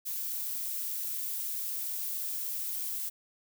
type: noise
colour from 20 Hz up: violet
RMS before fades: -35 dBFS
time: 0.05-3.1 s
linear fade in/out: 20 ms
effects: none